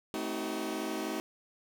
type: chord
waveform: sawtooth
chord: A diminished seventh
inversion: none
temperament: just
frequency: 220 / 264 / 316.8 / 380.2 Hz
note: A3 / C4 / Eb4 / Gb4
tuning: 0 / +16 / +31 / +47 cents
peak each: -36 / -37 / -33 / -35 dBFS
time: 0.14-1.2 s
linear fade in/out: 0 ms
effects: none